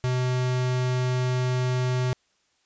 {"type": "tone", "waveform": "square", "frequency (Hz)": 126.6, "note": "B2", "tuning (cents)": 43, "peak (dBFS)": -23, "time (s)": [0.04, 2.13], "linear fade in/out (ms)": 0, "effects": ["white hiss -68 dBFS RMS until 2.65 s", "resampled to 16000 Hz"]}